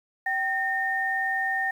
sine tone pair together, 771 / 1829.6 Hz, G5 / A#6, -29 / -33 cents, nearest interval octave + minor third, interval 1496 cents, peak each -29 / -25 dBFS, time 0.26-1.71 s, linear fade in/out 5 ms, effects 9-bit

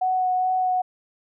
sine tone with vibrato, 740 Hz, F#5, in tune, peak -19 dBFS, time 0.01-0.82 s, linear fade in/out 10 ms, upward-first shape sine, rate 2.4 Hz, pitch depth 11 cents each way, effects none

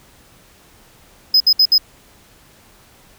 triangle tone bursts, 5060 Hz, D#8, 28 cents sharp, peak -7 dBFS, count 4, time 1.34-1.781 s, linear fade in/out 5 ms, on 63 ms, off 63 ms, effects pink hiss -49 dBFS RMS until 3.18 s

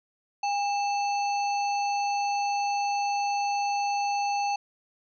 harmonic tone with a mistuned harmonic, 880 Hz, A5, in tune, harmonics 1 / 3 / 5 / 7, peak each -25 / -35 / -39 / -42 dBFS, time 0.43-4.56 s, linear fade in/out 5 ms, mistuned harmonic 1, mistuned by -140 cents, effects none

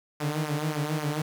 sawtooth tone with flanger, 151.2 Hz, D#3, 49 cents flat, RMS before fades -29 dBFS, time 0.2-1.22 s, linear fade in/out 5 ms, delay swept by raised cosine 0.24 to 6.24 ms, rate 3.7 Hz, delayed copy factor -0.75, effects 10-bit

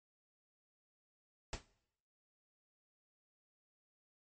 pink noise with exponential decay, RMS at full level -38 dBFS, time 1.53-1.66 s, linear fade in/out 1 ms, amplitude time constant 27 ms, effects noise-tail reverb RT60 0.8 s tail -21 dB re dry + MP3 32 kbps

